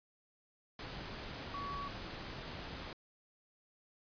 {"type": "tone in noise", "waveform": "sine", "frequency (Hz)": 1130, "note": "C#6", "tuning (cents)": 33, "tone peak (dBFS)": -40, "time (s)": [1.54, 1.88], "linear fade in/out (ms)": 2, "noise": "pink", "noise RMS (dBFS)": -45, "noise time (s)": [0.79, 2.93], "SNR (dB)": 2, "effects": ["resampled to 11025 Hz"]}